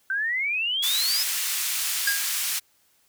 sine exponential sweep, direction up, 1525 to 5200 Hz, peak -23 dBFS, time 0.1-1.23 s, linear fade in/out 2 ms
white band-pass noise, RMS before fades -27 dBFS, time 0.82-2.6 s, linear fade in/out 20 ms, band 1700 to 15000 Hz, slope 12 dB/octave
square tone with exponential decay, 1629 Hz, G#6, 34 cents flat, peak -19 dBFS, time 2.07-2.34 s, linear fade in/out 5 ms, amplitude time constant 57 ms
effects white hiss -64 dBFS RMS until 3.08 s

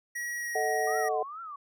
square tone with pitch glide, 1911 to 1893.4 Hz, A#6 to A#6, +43 to +26 cents, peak -33 dBFS, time 0.15-1.09 s, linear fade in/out 10 ms, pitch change -17 cents, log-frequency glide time 0.37-0.51 s
sine chord, D# diminished, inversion second, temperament equal, 440 / 622.3 / 740 Hz, A4 / D#5 / F#5, 0 / 0 / 0 cents, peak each -31 / -33 / -29 dBFS, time 0.55-1.23 s, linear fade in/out 5 ms
sine tone with vibrato, 1174.7 Hz, D6, in tune, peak -38 dBFS, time 0.87-1.56 s, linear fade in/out 5 ms, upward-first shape triangle, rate 2.3 Hz, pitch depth 280 cents each way
effects none

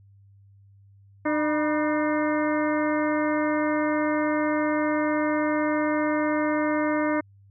harmonic tone with a mistuned harmonic, 302.6 Hz, D#4, 48 cents flat, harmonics 1 / 2 / 3 / 4 / 5 / 6 / 7, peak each -24 / -27 / -32 / -33 / -35 / -35 / -36 dBFS, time 1.25-7.21 s, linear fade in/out 10 ms, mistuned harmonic 3, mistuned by +92 cents, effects added 99 Hz sine -51 dBFS peak until 7.5 s

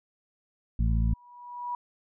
harmonic tone, 55.9 Hz, A1, 28 cents sharp, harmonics 1 / 2 / 3 / 4, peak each -23 / -29 / -33 / -35 dBFS, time 0.79-1.14 s, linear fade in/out 5 ms
sine tone with exponential growth, 972 Hz, B5, 28 cents flat, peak -28 dBFS, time 0.87-1.75 s, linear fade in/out 2 ms, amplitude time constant 190 ms
effects none

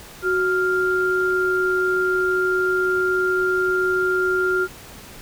sine tone pair together, 370 / 1396.9 Hz, F#4 / F6, 0 / 0 cents, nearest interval octave + major seventh, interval 2300 cents, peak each -20 dBFS, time 0.22-4.68 s, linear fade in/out 50 ms, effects pink hiss -41 dBFS RMS until 5.21 s

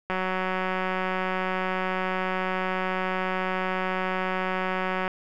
click train, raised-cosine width 0.5 ms, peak -13 dBFS, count 927, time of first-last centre 0.1-5.078 s, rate 186 Hz, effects none

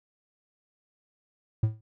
triangle tone with exponential decay, 109.3 Hz, A2, 11 cents flat, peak -15 dBFS, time 1.63-1.81 s, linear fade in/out 5 ms, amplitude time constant 37 ms, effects none

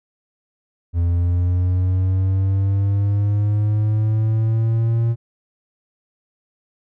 triangle linear sweep, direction up, 85 to 116.54 Hz, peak -13 dBFS, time 0.93-5.16 s, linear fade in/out 50 ms, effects none

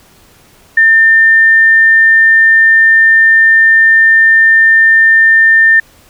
sine tone, 1800 Hz, A6, 39 cents sharp, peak -3 dBFS, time 0.77-5.8 s, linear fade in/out 5 ms, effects pink hiss -44 dBFS RMS until 6.09 s

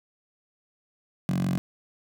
10% pulse tone with high-pass filter, 45.62 Hz, F#1, 24 cents flat, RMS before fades -26 dBFS, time 1.29-1.58 s, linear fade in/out 0 ms, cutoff 160 Hz, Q 9.1, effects none

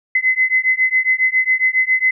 sine beating tone pair, 2036 / 2043.3 Hz, C7 / C7, -48 / -42 cents, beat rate 7.3 Hz, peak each -16 dBFS, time 0.15-2.11 s, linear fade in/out 5 ms, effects none

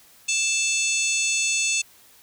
harmonic tone with a mistuned harmonic, 880 Hz, A5, in tune, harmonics 3 / 4 / 5 / 6 / 7 / 8 / 9 / 10, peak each -24 / -31 / -32 / -38 / -28 / -28 / -30 / -36 dBFS, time 0.28-1.82 s, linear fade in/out 10 ms, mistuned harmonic 8, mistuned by -76 cents, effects white hiss -53 dBFS RMS until 2.22 s

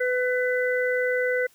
harmonic tone, 500 Hz, B4, 21 cents sharp, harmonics 1 / 3 / 4, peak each -23 / -28 / -29 dBFS, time 0-1.47 s, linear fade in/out 10 ms, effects white hiss -59 dBFS RMS until 1.54 s

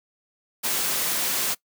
white noise, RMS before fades -25 dBFS, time 0.63-1.55 s, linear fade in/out 20 ms, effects noise-tail reverb RT60 0.1 s tail -21 dB re dry + high-pass 150 Hz 12 dB/octave

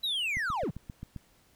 triangle linear sweep, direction down, 3981 to 86.4 Hz, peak -27 dBFS, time 0.03-0.71 s, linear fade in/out 10 ms
click train, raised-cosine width 5 ms, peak -27 dBFS, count 7, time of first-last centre 0.37-1.163 s, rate 7.57 Hz
effects pink hiss -64 dBFS RMS until 1.55 s

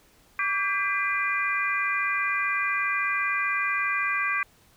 sine tone cluster, 1154 / 1594 / 2006 / 2401 Hz, D6 / G6 / B6 / D7, -31 / +28 / +26 / +38 cents, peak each -29 dBFS, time 0.39-4.43 s, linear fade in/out 2 ms, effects pink hiss -59 dBFS RMS until 4.76 s

